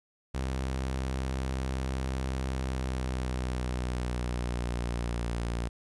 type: tone with pitch glide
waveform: sawtooth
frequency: 65.41 to 58.61 Hz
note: C2 to A#1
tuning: 0 to +10 cents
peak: -26 dBFS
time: 0.34-5.69 s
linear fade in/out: 10 ms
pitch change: -190 cents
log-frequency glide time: 2.49-5.29 s
effects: resampled to 24000 Hz + 11-bit